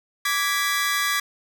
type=chord; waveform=sawtooth; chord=G# diminished; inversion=second; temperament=equal with one note detuned; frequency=1163.9 / 1661.2 / 1975.5 Hz; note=D6 / G#6 / B6; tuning=-16 / 0 / 0 cents; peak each=-22 dBFS; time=0.25-1.2 s; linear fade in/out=5 ms; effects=none